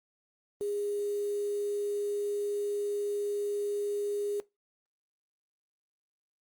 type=tone with quantisation; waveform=sine; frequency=409.7 Hz; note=G#4; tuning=24 cents flat; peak=-30 dBFS; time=0.61-4.4 s; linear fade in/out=0 ms; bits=8; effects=noise-tail reverb RT60 0.2 s tail -20 dB re dry + Opus 32 kbps